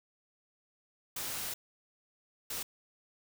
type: noise bursts at uneven times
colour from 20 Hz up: white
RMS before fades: -38 dBFS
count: 2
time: 1.16-1.54 / 2.5-2.63 s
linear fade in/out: 5 ms
effects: none